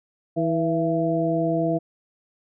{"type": "harmonic tone with a mistuned harmonic", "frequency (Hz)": 162.7, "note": "E3", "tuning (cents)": -22, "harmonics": [1, 2, 3, 4], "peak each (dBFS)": [-26, -24, -29, -24], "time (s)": [0.36, 1.79], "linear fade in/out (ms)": 20, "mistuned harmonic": 4, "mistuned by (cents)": 48, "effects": []}